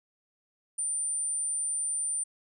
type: tone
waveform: sine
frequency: 9150 Hz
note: D9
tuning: 46 cents flat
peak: -28 dBFS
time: 0.78-2.24 s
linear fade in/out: 10 ms
effects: none